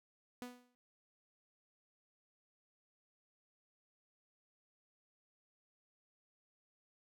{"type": "tone with exponential decay", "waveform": "sawtooth", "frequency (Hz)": 246.7, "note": "B3", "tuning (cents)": -2, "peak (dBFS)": -38, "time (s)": [0.42, 0.75], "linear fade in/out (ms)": 0, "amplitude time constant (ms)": 71, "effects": []}